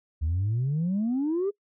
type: exponential sweep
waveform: sine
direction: up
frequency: 73.7 to 415.3 Hz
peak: -22 dBFS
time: 0.21-1.51 s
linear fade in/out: 20 ms
effects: noise-tail reverb RT60 0.1 s tail -24 dB re dry + tanh soft clip ceiling -21 dBFS